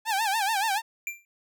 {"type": "tone with vibrato", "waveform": "sawtooth", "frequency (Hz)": 837, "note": "G#5", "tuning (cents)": 13, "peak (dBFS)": -20, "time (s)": [0.05, 0.82], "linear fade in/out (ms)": 50, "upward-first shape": "sine", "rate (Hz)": 7, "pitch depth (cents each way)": 150}
{"type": "tone with exponential decay", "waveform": "square", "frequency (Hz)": 2364, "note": "D7", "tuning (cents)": 11, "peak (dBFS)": -27, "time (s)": [1.07, 1.25], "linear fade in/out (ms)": 1, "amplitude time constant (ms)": 38}
{"effects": []}